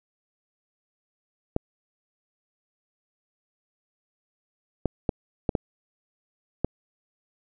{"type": "clicks", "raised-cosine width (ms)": 2, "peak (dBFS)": -9, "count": 6, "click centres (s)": [1.564, 4.857, 5.092, 5.492, 5.552, 6.646], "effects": []}